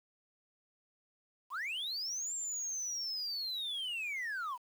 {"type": "linear two-way sweep", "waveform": "sine", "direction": "up then down", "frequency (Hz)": [920, 7459, 920], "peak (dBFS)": -33, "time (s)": [1.5, 4.58], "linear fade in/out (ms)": 50, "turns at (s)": 2.34, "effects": ["tanh soft clip ceiling -35 dBFS", "10-bit"]}